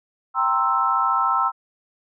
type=chord; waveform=sine; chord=C dominant seventh; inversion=second; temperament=equal; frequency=784 / 932.3 / 1046.5 / 1318.5 Hz; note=G5 / Bb5 / C6 / E6; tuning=0 / 0 / 0 / 0 cents; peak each=-26 / -25 / -23 / -20 dBFS; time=0.34-1.52 s; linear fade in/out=50 ms; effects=none